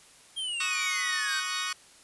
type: exponential sweep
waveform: square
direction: down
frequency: 3240 to 1506 Hz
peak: -31 dBFS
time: 0.36-1.41 s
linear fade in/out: 20 ms
type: chord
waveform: 15% pulse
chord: D# minor seventh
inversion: third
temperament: equal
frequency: 1108.7 / 1244.5 / 1480 / 1864.7 Hz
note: C#6 / D#6 / F#6 / A#6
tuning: 0 / 0 / 0 / 0 cents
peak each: -29 dBFS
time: 0.6-1.73 s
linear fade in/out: 5 ms
effects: white hiss -55 dBFS RMS until 2.03 s + resampled to 24000 Hz